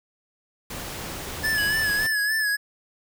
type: noise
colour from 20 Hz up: pink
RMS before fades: -34 dBFS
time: 0.7-2.07 s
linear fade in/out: 5 ms
type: tone with vibrato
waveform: square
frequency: 1714 Hz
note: A6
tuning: 46 cents flat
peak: -22 dBFS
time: 1.43-2.57 s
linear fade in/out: 20 ms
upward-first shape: sine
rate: 3.5 Hz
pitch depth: 58 cents each way
type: tone with exponential decay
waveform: sine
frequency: 2960 Hz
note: F#7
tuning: in tune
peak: -29 dBFS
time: 1.58-2.46 s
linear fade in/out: 1 ms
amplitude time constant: 190 ms
effects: none